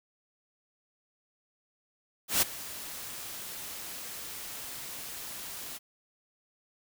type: noise with ADSR envelope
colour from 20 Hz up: white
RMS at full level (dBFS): -23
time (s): 2.28-5.79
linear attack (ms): 140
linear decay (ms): 14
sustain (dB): -18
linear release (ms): 27
effects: none